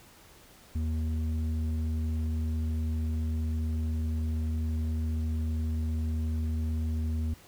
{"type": "tone with low-pass filter", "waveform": "square", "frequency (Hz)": 78.8, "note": "D#2", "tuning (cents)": 23, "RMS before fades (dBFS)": -30, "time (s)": [0.75, 7.34], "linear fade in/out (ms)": 5, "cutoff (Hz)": 190, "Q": 1.9, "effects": ["pink hiss -55 dBFS RMS until 7.47 s"]}